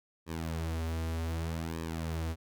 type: tone with flanger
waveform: sawtooth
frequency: 81.6 Hz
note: E2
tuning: 17 cents flat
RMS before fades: -35 dBFS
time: 0.26-2.36 s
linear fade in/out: 50 ms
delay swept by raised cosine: 1.4 to 6.9 ms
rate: 0.65 Hz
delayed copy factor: -0.75
effects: none